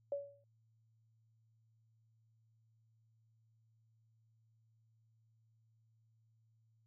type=tone with exponential decay; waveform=sine; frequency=566 Hz; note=C#5; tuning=36 cents sharp; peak=-33 dBFS; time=0.12-0.44 s; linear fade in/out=2 ms; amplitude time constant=69 ms; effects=added 112 Hz sine -70 dBFS peak until 6.86 s